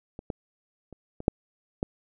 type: clicks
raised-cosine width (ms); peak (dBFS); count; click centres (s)
2; -25 / -17 / -30 / -24 / -6 / -13; 6; 0.191 / 0.302 / 0.927 / 1.204 / 1.281 / 1.829
effects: none